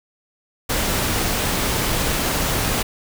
pink noise, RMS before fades -21 dBFS, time 0.69-2.83 s, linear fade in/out 10 ms, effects none

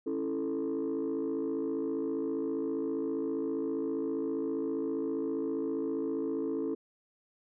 sine chord, A major, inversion first, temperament just, 275 / 330 / 440 Hz, C#4 / E4 / A4, -14 / +2 / 0 cents, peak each -33 dBFS, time 0.06-6.75 s, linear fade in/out 10 ms, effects tanh soft clip ceiling -26 dBFS

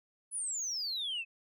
sine exponential sweep, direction down, 10360 to 2560 Hz, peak -32 dBFS, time 0.31-1.25 s, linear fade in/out 50 ms, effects tanh soft clip ceiling -31 dBFS

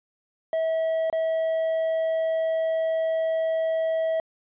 triangle tone with dropouts, 647 Hz, E5, 32 cents flat, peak -20 dBFS, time 0.53-4.2 s, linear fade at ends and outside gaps 1 ms, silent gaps 1.1-1.127 s, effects resampled to 8000 Hz

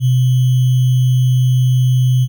sine tone with sample-and-hold, 127.1 Hz, C3, 50 cents flat, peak -9 dBFS, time 0-2.28 s, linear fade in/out 50 ms, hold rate 3150 Hz, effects none

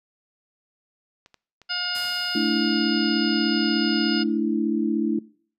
clicks, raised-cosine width 0.2 ms, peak -31 dBFS, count 4, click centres 1.261 / 1.343 / 1.617 / 1.852 s
harmonic tone, 715 Hz, F5, 41 cents sharp, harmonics 1 / 2 / 3 / 4 / 5 / 6 / 7, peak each -39 / -29 / -39 / -30 / -40 / -36 / -28 dBFS, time 1.69-4.24 s, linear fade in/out 20 ms
white noise with exponential decay, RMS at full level -37 dBFS, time 1.95-3.29 s, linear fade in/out 1 ms, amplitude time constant 290 ms
sine chord, A suspended fourth, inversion none, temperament just, 220 / 293.3 / 330 Hz, A3 / D4 / E4, 0 / -2 / +2 cents, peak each -25 dBFS, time 2.35-5.19 s, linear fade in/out 5 ms
effects noise-tail reverb RT60 0.5 s tail -22 dB re dry + resampled to 32000 Hz

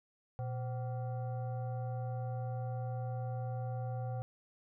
sine tone with frequency modulation, 120 Hz, B2, 49 cents flat, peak -35 dBFS, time 0.39-4.22 s, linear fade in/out 0 ms, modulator 639 Hz, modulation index 0.61, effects none

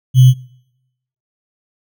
sine tone with sample-and-hold, 128 Hz, C3, 38 cents flat, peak -3 dBFS, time 0.14-0.34 s, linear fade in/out 50 ms, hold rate 3150 Hz, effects noise-tail reverb RT60 0.9 s tail -25 dB re dry

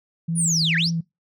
sine tone with vibrato, 164.81 Hz, E3, in tune, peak -21 dBFS, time 0.28-1.01 s, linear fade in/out 10 ms, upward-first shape triangle, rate 2.1 Hz, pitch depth 36 cents each way
sine linear two-way sweep, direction down then up, 9956 to 1557 to 6040 Hz, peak -18 dBFS, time 0.35-0.91 s, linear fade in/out 50 ms, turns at 0.76 s
effects noise-tail reverb RT60 0.2 s tail -22 dB re dry + tanh soft clip ceiling -12 dBFS

